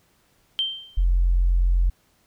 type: tone with exponential decay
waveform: sine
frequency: 3136 Hz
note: G7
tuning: in tune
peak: -18 dBFS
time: 0.59-1.04 s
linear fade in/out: 0 ms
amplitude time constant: 97 ms
type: tone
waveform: sine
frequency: 44.05 Hz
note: F1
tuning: 16 cents sharp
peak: -15 dBFS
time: 0.97-1.9 s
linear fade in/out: 10 ms
effects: tanh soft clip ceiling -11 dBFS + pink hiss -63 dBFS RMS until 2.26 s